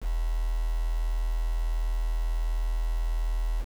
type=tone with quantisation; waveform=sine; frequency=40.69 Hz; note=E1; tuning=22 cents flat; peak=-24 dBFS; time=0.01-3.65 s; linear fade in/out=50 ms; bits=7; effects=none